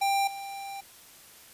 square tone with level steps, 791 Hz, G5, 15 cents sharp, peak -24 / -37 dBFS, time 0.01-0.81 s, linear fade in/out 10 ms, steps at 0.27 s, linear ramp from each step 5 ms, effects white hiss -52 dBFS RMS until 1.53 s + resampled to 32000 Hz

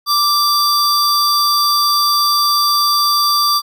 square tone pair together, 1174.7 / 4703 Hz, D6 / D8, 0 / +2 cents, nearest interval 2 octaves, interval 2402 cents, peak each -15 dBFS, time 0.06-3.62 s, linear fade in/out 50 ms, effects none

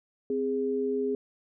sine tone pair together, 260 / 413 Hz, C4 / G#4, -11 / -10 cents, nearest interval minor sixth, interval 801 cents, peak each -31 / -27 dBFS, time 0.3-1.15 s, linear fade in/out 2 ms, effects none

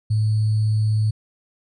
sine tone with sample-and-hold, 108 Hz, A2, 32 cents flat, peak -16 dBFS, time 0.1-1.11 s, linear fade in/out 10 ms, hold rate 4410 Hz, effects resampled to 22050 Hz

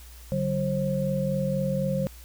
sine tone cluster, 146.7 / 190.7 / 534 Hz, D3 / G3 / C5, -2 / -47 / +35 cents, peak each -28 dBFS, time 0.32-2.07 s, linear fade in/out 0 ms, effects added 60 Hz sine -44 dBFS peak until 2.24 s + white hiss -51 dBFS RMS until 2.24 s

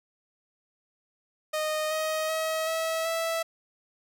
sawtooth tone with pitch steps, 618 / 627.7 / 637.6 / 647.6 / 657.8 Hz, D#5 / D#5 / D#5 / E5 / E5, -12 / +15 / +42 / -31 / -4 cents, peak -23 dBFS, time 1.53-3.43 s, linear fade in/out 10 ms, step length 380 ms, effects none

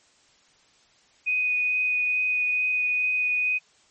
sine tone with vibrato, 2489 Hz, D#7, in tune, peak -21 dBFS, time 1.26-3.59 s, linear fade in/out 20 ms, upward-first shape sine, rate 2.3 Hz, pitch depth 8 cents each way, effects white hiss -60 dBFS RMS until 3.9 s + MP3 32 kbps

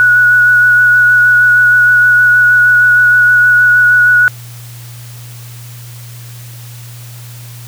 sine tone with vibrato, 1466 Hz, F#6, 16 cents flat, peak -4 dBFS, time 0-4.28 s, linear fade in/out 0 ms, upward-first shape sine, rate 6.4 Hz, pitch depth 14 cents each way, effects added 119 Hz sine -28 dBFS peak until 7.67 s + white hiss -36 dBFS RMS until 7.67 s

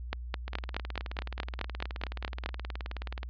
two click trains, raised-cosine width 0.3 ms, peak -22 / -15 dBFS, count 53 / 12, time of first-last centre 0.48-3.231 / 0.13-2.461 s, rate 18.9 / 4.72 Hz, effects added 60 Hz sine -37 dBFS peak until 3.29 s + resampled to 11025 Hz

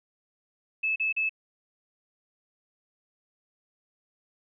sine tone bursts, 2608 Hz, E7, 19 cents flat, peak -24 dBFS, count 3, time 0.83-1.294 s, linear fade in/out 10 ms, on 130 ms, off 37 ms, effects none

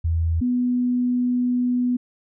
sine tone pair in turn, 82.41 / 247 Hz, E2 / B3, 0 / 0 cents, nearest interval octave + perfect fifth, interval 1900 cents, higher second, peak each -18 dBFS, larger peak neither, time 0.04-0.41 / 0.41-1.97 s, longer second, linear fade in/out 10 ms, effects none

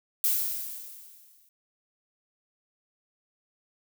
violet noise with exponential decay, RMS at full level -23 dBFS, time 0.24-1.49 s, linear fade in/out 1 ms, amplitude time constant 270 ms, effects none

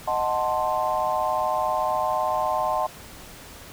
sine chord, D# diminished seventh, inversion none, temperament equal, 622.3 / 740 / 880 / 1046.5 Hz, D#5 / F#5 / A5 / C6, 0 / 0 / 0 / 0 cents, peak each -27 dBFS, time 0.07-2.87 s, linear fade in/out 10 ms, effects pink hiss -43 dBFS RMS until 3.72 s

